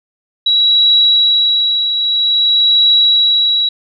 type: tone with tremolo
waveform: sine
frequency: 3891 Hz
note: B7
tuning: 27 cents flat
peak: -6 dBFS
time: 0.46-3.69 s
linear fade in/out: 5 ms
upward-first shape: triangle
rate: 0.51 Hz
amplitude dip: 55%
effects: none